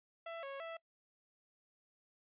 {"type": "tone with pitch steps", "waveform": "sawtooth", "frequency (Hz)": [666, 550, 660], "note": ["E5", "C#5", "E5"], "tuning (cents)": [18, -14, 2], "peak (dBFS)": -39, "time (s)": [0.26, 0.77], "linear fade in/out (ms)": 5, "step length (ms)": 170, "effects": ["noise-tail reverb RT60 0.1 s tail -24 dB re dry", "resampled to 8000 Hz"]}